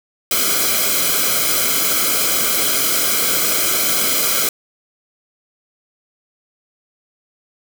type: noise with comb filter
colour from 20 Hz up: white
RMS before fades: -17 dBFS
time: 0.31-4.49 s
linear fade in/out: 2 ms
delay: 1.1 ms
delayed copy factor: -1
effects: none